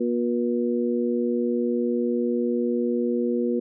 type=harmonic tone; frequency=120 Hz; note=B2; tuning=49 cents flat; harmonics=2 / 3 / 4; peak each=-24 / -26 / -27 dBFS; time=0-3.6 s; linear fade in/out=10 ms; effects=none